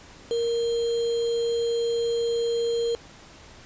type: tone with sample-and-hold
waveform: sine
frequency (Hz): 466.2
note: A#4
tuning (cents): 0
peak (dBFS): -22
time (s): 0.31-2.95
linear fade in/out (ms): 0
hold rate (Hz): 3675
effects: pink hiss -48 dBFS RMS until 3.65 s + resampled to 16000 Hz